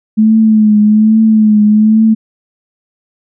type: tone with vibrato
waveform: sine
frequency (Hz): 215.5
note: A3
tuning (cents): -36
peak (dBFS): -4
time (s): 0.17-2.15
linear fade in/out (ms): 20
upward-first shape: triangle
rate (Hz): 1.2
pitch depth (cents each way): 53
effects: none